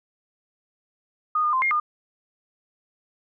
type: tone with pitch steps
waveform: sine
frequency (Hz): 1234 / 1214 / 1040 / 2128 / 1214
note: D#6 / D#6 / C6 / C7 / D#6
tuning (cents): -15 / -43 / -11 / +29 / -43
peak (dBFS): -19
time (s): 1.35-1.8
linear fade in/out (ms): 5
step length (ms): 90
effects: none